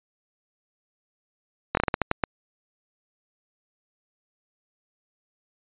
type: slowing click train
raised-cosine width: 0.5 ms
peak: -6 dBFS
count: 9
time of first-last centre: 1.75-2.238 s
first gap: 22 ms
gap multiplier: 1.28
effects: resampled to 8000 Hz